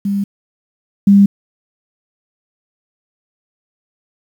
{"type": "tone pair in turn", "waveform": "sine", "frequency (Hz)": [199.7, 199.7], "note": ["G3", "G3"], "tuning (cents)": [32, 32], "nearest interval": "unison", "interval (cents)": 0, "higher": "neither", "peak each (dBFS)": [-14, -4], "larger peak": "second", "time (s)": [[0.05, 0.24], [1.07, 1.26]], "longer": "neither", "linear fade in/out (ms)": 5, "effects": ["7-bit"]}